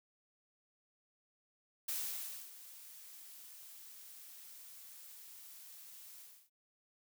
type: noise with ADSR envelope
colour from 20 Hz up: blue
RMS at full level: -38 dBFS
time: 1.88-6.5 s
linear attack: 7 ms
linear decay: 600 ms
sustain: -16 dB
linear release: 300 ms
effects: none